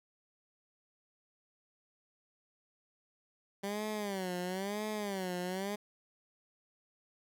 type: tone with vibrato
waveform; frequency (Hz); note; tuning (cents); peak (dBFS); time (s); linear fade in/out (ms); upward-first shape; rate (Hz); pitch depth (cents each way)
15% pulse; 195.7; G3; -3; -29; 3.63-5.76; 10; sine; 1; 160
effects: none